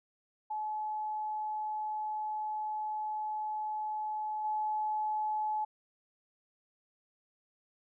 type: tone with level steps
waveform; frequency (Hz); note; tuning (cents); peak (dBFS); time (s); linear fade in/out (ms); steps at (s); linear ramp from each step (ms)
sine; 856; A5; -48; -33 / -30; 0.5-5.65; 10; 4.44; 10
effects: none